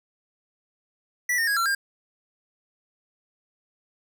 square tone with pitch steps, 1958 / 1831 / 1649 / 1361 / 1605 Hz, B6 / A#6 / G#6 / F6 / G6, -15 / -32 / -13 / -45 / +40 cents, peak -22 dBFS, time 1.29-1.75 s, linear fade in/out 5 ms, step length 92 ms, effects none

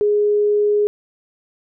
sine tone, 415.5 Hz, G#4, 1 cent sharp, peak -13 dBFS, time 0.01-0.87 s, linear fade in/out 0 ms, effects none

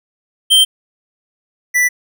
square tone pair in turn, 3136 / 1975.6 Hz, G7 / B6, 0 / 0 cents, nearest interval minor sixth, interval 800 cents, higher first, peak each -7 / -11 dBFS, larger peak first, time 0.5-0.65 / 1.74-1.89 s, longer neither, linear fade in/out 20 ms, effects none

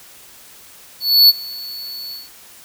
square tone with ADSR envelope, 4435 Hz, C#8, in tune, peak -5 dBFS, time 1-2.3 s, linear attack 290 ms, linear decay 29 ms, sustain -23 dB, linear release 180 ms, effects white hiss -43 dBFS RMS until 2.64 s

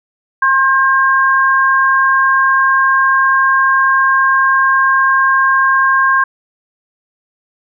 sine tone pair together, 1068 / 1602.8 Hz, C6 / G6, +35 / +38 cents, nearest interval perfect fifth, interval 703 cents, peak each -11 dBFS, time 0.42-6.24 s, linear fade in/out 5 ms, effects none

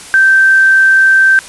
sine tone, 1559 Hz, G6, 10 cents flat, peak -4 dBFS, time 0.14-1.39 s, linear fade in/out 0 ms, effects white hiss -31 dBFS RMS until 1.48 s + resampled to 24000 Hz

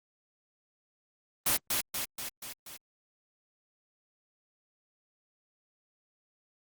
white noise with echo, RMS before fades -26 dBFS, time 1.46-1.57 s, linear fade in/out 5 ms, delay 240 ms, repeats 5, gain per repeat -4 dB, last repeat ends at 2.77 s, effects Opus 24 kbps

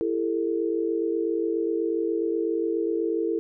sine tone cluster, 334 / 403.2 / 450.7 Hz, E4 / G4 / A4, +23 / +49 / +42 cents, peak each -26 / -30 / -27 dBFS, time 0.01-3.39 s, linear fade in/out 0 ms, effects none

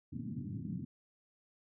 pink band-pass noise, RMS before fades -41 dBFS, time 0.12-0.85 s, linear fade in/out 10 ms, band 100 to 280 Hz, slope 48 dB/octave, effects none

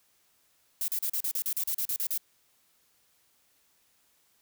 violet noise bursts, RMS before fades -30 dBFS, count 13, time 0.81-2.177 s, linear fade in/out 2 ms, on 71 ms, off 37 ms, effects white hiss -68 dBFS RMS until 4.41 s

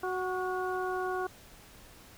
harmonic tone with a mistuned harmonic, 370 Hz, F#4, in tune, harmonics 1 / 2 / 3 / 4, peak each -33 / -36 / -38 / -39 dBFS, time 0.03-1.27 s, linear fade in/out 5 ms, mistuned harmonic 4, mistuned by -34 cents, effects pink hiss -54 dBFS RMS until 2.17 s

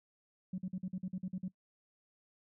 sine tone bursts, 185 Hz, F#3, in tune, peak -34 dBFS, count 10, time 0.53-1.482 s, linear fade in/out 5 ms, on 52 ms, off 48 ms, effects noise-tail reverb RT60 0.1 s tail -22 dB re dry + tanh soft clip ceiling -31 dBFS

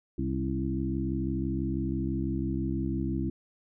harmonic tone with a mistuned harmonic, 66 Hz, C2, 16 cents sharp, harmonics 1 / 2 / 3 / 4 / 5, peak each -34 / -34 / -34 / -34 / -34 dBFS, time 0.18-3.3 s, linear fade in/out 5 ms, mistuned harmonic 4, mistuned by +41 cents, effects none

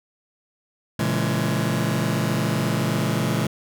sawtooth chord, A# half-diminished seventh, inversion none, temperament just, 116.54 / 139.85 / 167.82 / 209.8 Hz, A#2 / C#3 / E3 / G#3, 0 / +16 / +31 / +18 cents, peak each -22 dBFS, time 0.99-3.47 s, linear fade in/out 5 ms, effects none

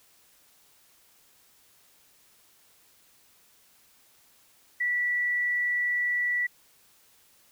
sine tone, 1955 Hz, B6, 18 cents flat, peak -24 dBFS, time 4.8-6.47 s, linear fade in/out 10 ms, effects white hiss -61 dBFS RMS until 7.51 s

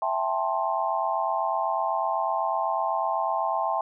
sine chord, A minor seventh, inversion second, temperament just, 660 / 792 / 880 / 1056 Hz, E5 / G5 / A5 / C6, +2 / +18 / 0 / +16 cents, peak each -29 dBFS, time 0.02-3.81 s, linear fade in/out 2 ms, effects none

